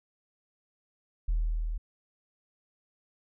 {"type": "tone with level ramp", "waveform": "sine", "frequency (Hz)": 40.04, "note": "E1", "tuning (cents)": -50, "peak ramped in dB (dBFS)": [-22, -30], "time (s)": [1.28, 1.78], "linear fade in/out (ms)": 10, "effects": ["tanh soft clip ceiling -21 dBFS"]}